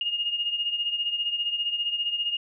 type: beating tone pair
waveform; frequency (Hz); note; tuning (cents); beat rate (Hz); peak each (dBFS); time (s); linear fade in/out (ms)
sine; 2844 / 2859; F7 / F7; +31 / +40; 15; -26 / -32; 0.01-2.37; 2
effects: none